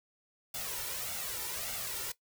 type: noise with flanger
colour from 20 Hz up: white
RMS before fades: -38 dBFS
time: 0.54-2.12 s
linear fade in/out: 5 ms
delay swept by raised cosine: 1.4 to 2.22 ms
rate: 1.7 Hz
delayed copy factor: +0.65
effects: noise-tail reverb RT60 0.1 s tail -17 dB re dry